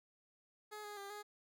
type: tone with pitch steps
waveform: 15% pulse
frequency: 422.5 / 414.8 / 398.6 / 416 Hz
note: G#4 / G#4 / G4 / G#4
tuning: +30 / -2 / +29 / +3 cents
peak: -40 dBFS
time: 0.71-1.23 s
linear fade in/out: 20 ms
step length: 130 ms
effects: none